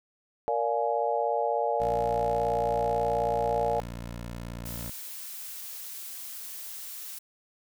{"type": "chord", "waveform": "sine", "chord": "Bb dominant seventh", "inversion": "none", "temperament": "just", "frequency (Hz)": [466.2, 582.7, 699.2, 839.1], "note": ["Bb4", "D5", "F5", "Ab5"], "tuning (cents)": [0, -14, 2, 18], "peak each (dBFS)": -30, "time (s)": [0.48, 3.8], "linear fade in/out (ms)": 0}
{"type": "tone", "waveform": "15% pulse", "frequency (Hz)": 58.5, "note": "A#1", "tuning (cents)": 7, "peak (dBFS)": -30, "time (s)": [1.8, 4.9], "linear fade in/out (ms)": 5}
{"type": "noise", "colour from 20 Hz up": "blue", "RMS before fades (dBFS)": -40, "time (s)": [4.65, 7.19], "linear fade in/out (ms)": 10}
{"effects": []}